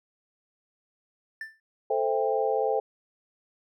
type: tone with exponential decay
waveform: triangle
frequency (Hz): 1773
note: A6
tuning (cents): +13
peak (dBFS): -29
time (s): 1.41-1.6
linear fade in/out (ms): 2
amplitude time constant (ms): 41
type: chord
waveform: sine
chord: A minor seventh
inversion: none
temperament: equal with one note detuned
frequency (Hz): 440 / 523.3 / 659.3 / 794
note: A4 / C5 / E5 / G5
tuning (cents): 0 / 0 / 0 / +22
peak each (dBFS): -27 / -28 / -32 / -29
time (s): 1.9-2.8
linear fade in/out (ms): 5
effects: none